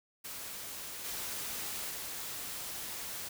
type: noise with level steps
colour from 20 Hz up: white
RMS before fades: -43 / -39 / -41 dBFS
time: 0.24-3.29 s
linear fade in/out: 10 ms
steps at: 1.04 / 1.9 s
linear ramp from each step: 20 ms
effects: none